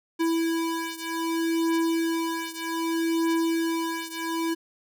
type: beating tone pair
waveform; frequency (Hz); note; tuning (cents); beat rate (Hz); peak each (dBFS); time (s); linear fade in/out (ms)
square; 329.6 / 330.24; E4 / E4; 0 / +3; 0.64; -27 / -29; 0.19-4.55; 20
effects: none